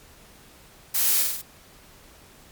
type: noise with echo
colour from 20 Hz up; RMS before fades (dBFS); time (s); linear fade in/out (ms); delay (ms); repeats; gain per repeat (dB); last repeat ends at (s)
blue; -23; 0.94-1.23; 10; 47; 4; -3; 1.418
effects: pink hiss -51 dBFS RMS until 2.51 s + MP3 96 kbps